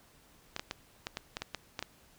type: clicks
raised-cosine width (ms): 0.2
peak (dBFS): -18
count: 10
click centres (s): 0.564 / 0.595 / 0.711 / 1.069 / 1.171 / 1.369 / 1.42 / 1.547 / 1.792 / 1.826
effects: pink hiss -62 dBFS RMS until 2.18 s